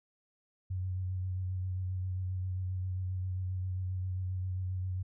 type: tone with vibrato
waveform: sine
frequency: 92.5 Hz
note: F#2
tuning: in tune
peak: -32 dBFS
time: 0.7-5.03 s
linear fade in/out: 10 ms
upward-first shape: sine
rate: 7.5 Hz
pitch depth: 23 cents each way
effects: none